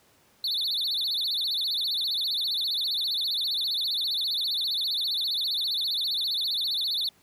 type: tone with vibrato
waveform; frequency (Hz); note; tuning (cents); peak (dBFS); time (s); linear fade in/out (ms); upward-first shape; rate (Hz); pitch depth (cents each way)
triangle; 3951; B7; 0; -24; 0.44-7.09; 2; sine; 15; 230
effects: pink hiss -61 dBFS RMS until 7.22 s + high-pass 100 Hz 12 dB/octave